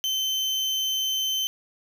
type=tone; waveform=35% pulse; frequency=3081 Hz; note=G7; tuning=31 cents flat; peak=-22 dBFS; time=0.04-1.47 s; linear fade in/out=0 ms; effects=none